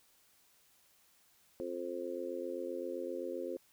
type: harmonic tone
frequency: 87.7 Hz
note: F2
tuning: 8 cents sharp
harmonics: 3 / 4 / 5 / 6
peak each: -46 / -41 / -44 / -41 dBFS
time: 1.6-3.57 s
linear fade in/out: 0 ms
effects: white hiss -68 dBFS RMS until 3.72 s